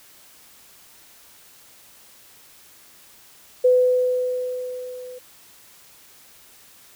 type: tone with level ramp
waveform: sine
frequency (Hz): 502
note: B4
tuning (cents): +28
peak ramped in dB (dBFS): -11 to -35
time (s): 3.64-5.19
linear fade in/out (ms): 10
effects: white hiss -50 dBFS RMS until 6.95 s